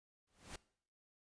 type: noise with exponential growth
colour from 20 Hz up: pink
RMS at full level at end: -45 dBFS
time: 0.27-0.56 s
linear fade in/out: 5 ms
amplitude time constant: 62 ms
effects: noise-tail reverb RT60 0.6 s tail -21 dB re dry + resampled to 22050 Hz